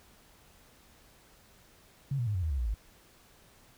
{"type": "tone with pitch steps", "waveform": "sine", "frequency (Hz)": [138, 120.14, 104.58, 91.05, 79.26, 69, 60.07, 52.29], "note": ["C#3", "B2", "G#2", "F#2", "D#2", "C#2", "B1", "G#1"], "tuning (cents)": [-7, -47, 13, -27, 33, -7, -47, 13], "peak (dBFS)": -28, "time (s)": [2.11, 2.742], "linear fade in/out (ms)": 5, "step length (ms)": 79, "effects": ["pink hiss -60 dBFS RMS until 3.77 s"]}